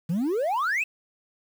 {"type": "exponential sweep", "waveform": "sine", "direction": "up", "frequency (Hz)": [155.56, 2700], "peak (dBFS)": -20, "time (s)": [0.09, 0.84], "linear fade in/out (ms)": 10, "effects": ["tanh soft clip ceiling -22 dBFS", "8-bit"]}